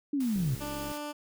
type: linear sweep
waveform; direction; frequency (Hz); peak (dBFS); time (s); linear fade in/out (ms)
sine; down; 296.5 to 118.4; -26; 0.13-0.55; 5
type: noise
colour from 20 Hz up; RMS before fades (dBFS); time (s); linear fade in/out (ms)
white; -46; 0.2-0.98; 5
type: click train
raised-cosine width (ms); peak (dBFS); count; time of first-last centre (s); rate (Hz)
3; -31; 39; 0.36-0.916; 68.4
type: tone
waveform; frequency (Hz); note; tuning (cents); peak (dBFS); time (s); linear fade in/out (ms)
15% pulse; 295.3; D4; +10; -29; 0.6-1.13; 20
effects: none